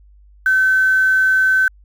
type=tone with quantisation; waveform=sine; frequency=1530 Hz; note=G6; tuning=42 cents flat; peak=-11 dBFS; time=0.46-1.68 s; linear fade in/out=2 ms; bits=6; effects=added 50 Hz sine -44 dBFS peak until 1.84 s